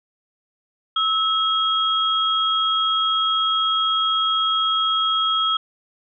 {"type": "tone pair together", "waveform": "sine", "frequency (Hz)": [1300, 3276], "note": ["E6", "G#7"], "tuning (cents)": [-24, -24], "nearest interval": "octave + major third", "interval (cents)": 1600, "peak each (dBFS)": -20, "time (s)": [0.96, 5.57], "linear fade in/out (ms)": 5, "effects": []}